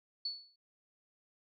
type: tone with exponential decay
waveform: sine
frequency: 4435 Hz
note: C#8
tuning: in tune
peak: -32 dBFS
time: 0.25-0.56 s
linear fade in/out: 5 ms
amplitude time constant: 67 ms
effects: none